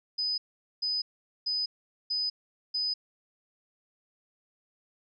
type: tone bursts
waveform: sine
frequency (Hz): 5000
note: D#8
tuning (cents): +8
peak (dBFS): -27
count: 5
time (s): 0.18-2.94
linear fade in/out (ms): 10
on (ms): 200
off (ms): 440
effects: none